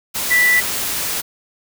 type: tone in noise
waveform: sine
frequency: 1972 Hz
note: B6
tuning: 3 cents flat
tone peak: -11 dBFS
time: 0.3-0.61 s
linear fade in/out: 20 ms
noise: white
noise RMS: -22 dBFS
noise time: 0.14-1.22 s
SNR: +8 dB
effects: none